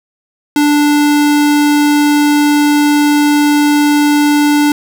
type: tone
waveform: square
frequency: 293.7 Hz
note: D4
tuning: in tune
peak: -8 dBFS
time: 0.56-4.72 s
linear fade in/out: 2 ms
effects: none